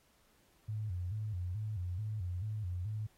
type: tone with vibrato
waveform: sine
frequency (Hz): 98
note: G2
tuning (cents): 0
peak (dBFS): -35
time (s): 0.68-3.07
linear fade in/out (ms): 10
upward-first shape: square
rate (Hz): 2.3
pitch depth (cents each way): 160
effects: pink hiss -70 dBFS RMS until 3.17 s + AAC 48 kbps